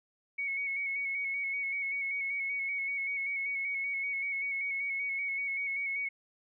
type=tone with vibrato; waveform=sine; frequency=2217 Hz; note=C#7; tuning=in tune; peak=-31 dBFS; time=0.38-6.09 s; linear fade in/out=10 ms; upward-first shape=square; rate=5.2 Hz; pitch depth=24 cents each way; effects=none